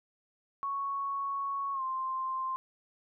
sine tone with pitch glide, 1108.7 to 1048.3 Hz, C#6 to C6, 0 to +3 cents, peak -31 dBFS, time 0.63-2.56 s, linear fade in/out 0 ms, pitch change -97 cents, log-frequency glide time 1.73-1.82 s, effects none

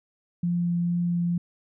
sine tone with vibrato, 173.4 Hz, F3, 12 cents flat, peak -22 dBFS, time 0.43-1.38 s, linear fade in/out 5 ms, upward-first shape triangle, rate 2.2 Hz, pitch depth 8 cents each way, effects none

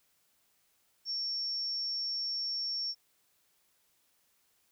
sine tone, 5470 Hz, F8, 37 cents flat, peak -32 dBFS, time 1.05-2.95 s, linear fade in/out 50 ms, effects white hiss -72 dBFS RMS until 4.71 s

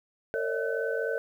sine tone cluster, 454.2 / 550 / 594 / 643 / 1515 Hz, A#4 / C#5 / D5 / E5 / F#6, -45 / -14 / +20 / -43 / +40 cents, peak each -30 / -34 / -37 / -38 / -34 dBFS, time 0.34-1.18 s, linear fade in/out 0 ms, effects 10-bit

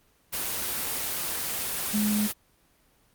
sine tone in noise, 210 Hz, G#3, 19 cents sharp, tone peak -23 dBFS, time 1.93-2.28 s, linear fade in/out 20 ms, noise white, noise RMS -30 dBFS, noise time 0.32-2.33 s, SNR +4 dB, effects pink hiss -64 dBFS RMS until 3.14 s + Opus 24 kbps

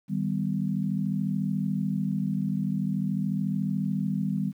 sine chord, Eb augmented, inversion none, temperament equal with one note detuned, 155.56 / 196 / 249.7 Hz, Eb3 / G3 / B3, 0 / 0 / +19 cents, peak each -30 / -27 / -33 dBFS, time 0.08-4.53 s, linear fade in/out 50 ms, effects 10-bit

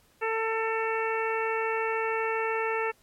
harmonic tone, 446.8 Hz, A4, 27 cents sharp, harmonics 1 / 2 / 3 / 4 / 5 / 6, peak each -29 / -32 / -34 / -35 / -36 / -37 dBFS, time 0.21-2.92 s, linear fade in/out 20 ms, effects pink hiss -63 dBFS RMS until 3.02 s + MP3 64 kbps

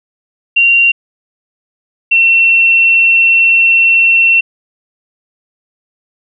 sine tone pair in turn, 2761 / 2709 Hz, F7 / E7, -20 / +47 cents, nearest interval unison, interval 33 cents, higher first, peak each -5 dBFS, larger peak neither, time 0.56-0.92 / 2.11-4.41 s, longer second, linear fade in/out 10 ms, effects none

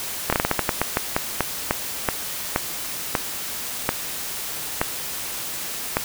slowing click train, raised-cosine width 0.5 ms, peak -3 dBFS, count 19, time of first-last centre 0.3-5.969 s, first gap 26 ms, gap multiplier 1.25, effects white hiss -30 dBFS RMS until 6.04 s

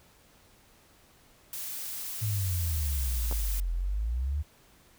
blue noise, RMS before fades -37 dBFS, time 1.53-3.6 s, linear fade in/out 2 ms
sine exponential two-way sweep, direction down then up, 110.2 to 41.85 to 76.9 Hz, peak -27 dBFS, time 2.21-4.43 s, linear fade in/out 20 ms, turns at 3.73 s
clicks, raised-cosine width 1 ms, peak -24 dBFS, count 2, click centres 3.313 / 3.325 s
effects pink hiss -60 dBFS RMS until 4.98 s

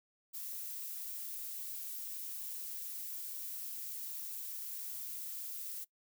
violet noise, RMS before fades -43 dBFS, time 0.33-5.85 s, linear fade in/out 20 ms, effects noise-tail reverb RT60 0.1 s tail -21 dB re dry

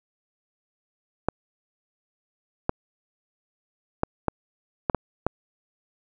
clicks, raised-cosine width 1 ms, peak -7 dBFS, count 7, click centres 1.286 / 2.694 / 4.034 / 4.283 / 4.898 / 4.947 / 5.266 s, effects none

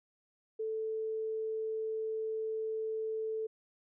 sine tone, 440 Hz, A4, in tune, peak -33 dBFS, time 0.59-3.47 s, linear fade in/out 10 ms, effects none

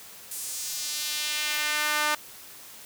sawtooth tone with high-pass filter sweep, 300.4 Hz, D4, 39 cents sharp, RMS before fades -29 dBFS, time 0.31-2.15 s, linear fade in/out 5 ms, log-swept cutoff 9300 to 1100 Hz, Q 1.2, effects white hiss -46 dBFS RMS until 2.85 s + high-pass 60 Hz 12 dB/octave

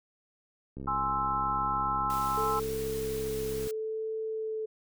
click train, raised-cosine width 3 ms, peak -28 dBFS, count 196, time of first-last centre 0.77-3.672 s, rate 67.2 Hz
sine chord, Ab augmented, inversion none, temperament equal, 830.6 / 1046.5 / 1318.5 Hz, Ab5 / C6 / E6, 0 / 0 / 0 cents, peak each -33 / -32 / -30 dBFS, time 0.87-2.6 s, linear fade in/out 10 ms
white high-pass noise, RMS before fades -44 dBFS, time 2.1-3.71 s, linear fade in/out 0 ms, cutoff 320 Hz, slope 96 dB/octave
sine tone with vibrato, 437.9 Hz, A4, 8 cents flat, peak -31 dBFS, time 2.37-4.66 s, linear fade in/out 10 ms, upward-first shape sine, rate 0.7 Hz, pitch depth 10 cents each way
effects none

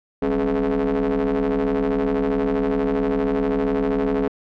35% pulse ring-modulated tone, 75.5 Hz, D2, 48 cents sharp, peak -14 dBFS, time 0.22-4.28 s, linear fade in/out 5 ms, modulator 346 Hz, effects low-pass 2000 Hz 12 dB/octave

